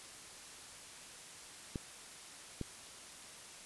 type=clicks; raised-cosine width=3 ms; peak=-25 dBFS; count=2; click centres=1.758 / 2.613 s; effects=white hiss -52 dBFS RMS until 3.65 s + resampled to 24000 Hz